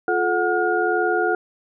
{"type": "tone cluster", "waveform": "sine", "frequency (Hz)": [350.9, 433.1, 734, 1428], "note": ["F4", "A4", "F#5", "F6"], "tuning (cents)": [8, -27, -14, 38], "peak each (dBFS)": -23, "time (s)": [0.08, 1.35], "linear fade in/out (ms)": 2, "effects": []}